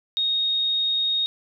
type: tone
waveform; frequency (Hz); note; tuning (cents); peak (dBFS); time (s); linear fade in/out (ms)
sine; 3729; A#7; 0; -20; 0.17-1.26; 0
effects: none